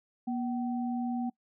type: tone pair together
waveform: sine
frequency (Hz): 240.3 / 763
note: B3 / G5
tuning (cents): -47 / -47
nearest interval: octave + minor sixth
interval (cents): 2000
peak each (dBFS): -30 / -38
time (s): 0.27-1.3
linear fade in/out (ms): 10
effects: noise-tail reverb RT60 0.1 s tail -23 dB re dry